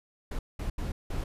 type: noise bursts at uneven times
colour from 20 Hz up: brown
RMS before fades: -32 dBFS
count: 4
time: 0.31-0.39 / 0.59-0.7 / 0.78-0.92 / 1.1-1.24 s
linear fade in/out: 5 ms
effects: resampled to 32000 Hz